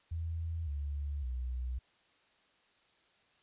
sine tone with pitch steps, 82.41 / 71.74 / 62.46 Hz, E2 / D2 / B1, 0 / -40 / +20 cents, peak -34 dBFS, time 0.11-1.79 s, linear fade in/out 10 ms, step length 560 ms, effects white hiss -69 dBFS RMS until 3.42 s + resampled to 8000 Hz

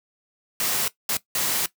white noise bursts at uneven times, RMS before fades -24 dBFS, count 3, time 0.6-0.88 / 1.09-1.17 / 1.35-1.66 s, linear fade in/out 2 ms, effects noise-tail reverb RT60 0.1 s tail -17 dB re dry + high-pass 100 Hz 12 dB/octave

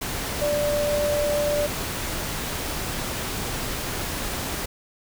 sine tone in noise, 587.3 Hz, D5, in tune, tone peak -21 dBFS, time 0.41-1.67 s, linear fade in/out 10 ms, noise pink, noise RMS -29 dBFS, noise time 0.01-4.66 s, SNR +5 dB, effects none

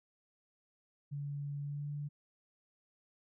sine tone with pitch glide, 143.2 to 145.79 Hz, D3 to D3, -43 to -12 cents, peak -37 dBFS, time 1.11-2.09 s, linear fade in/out 20 ms, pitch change +31 cents, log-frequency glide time 1.61-1.89 s, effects none

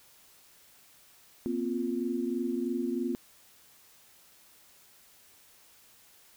sine chord, Bb suspended second, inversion none, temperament equal with one note detuned, 238.5 / 261.6 / 349.2 Hz, Bb3 / C4 / F4, +40 / 0 / 0 cents, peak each -33 / -33 / -33 dBFS, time 1.46-3.15 s, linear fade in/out 0 ms, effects white hiss -59 dBFS RMS until 6.36 s

